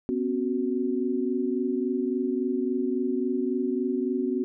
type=chord; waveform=sine; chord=B suspended second; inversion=none; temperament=equal with one note detuned; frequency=246.9 / 270.5 / 370 Hz; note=B3 / C#4 / F#4; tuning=0 / -42 / 0 cents; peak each=-28 / -29 / -28 dBFS; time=0.09-4.44 s; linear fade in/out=0 ms; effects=none